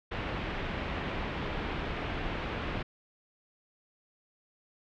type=low-pass noise; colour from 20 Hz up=pink; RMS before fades=-35 dBFS; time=0.11-2.83 s; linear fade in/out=10 ms; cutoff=3100 Hz; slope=24 dB/octave; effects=none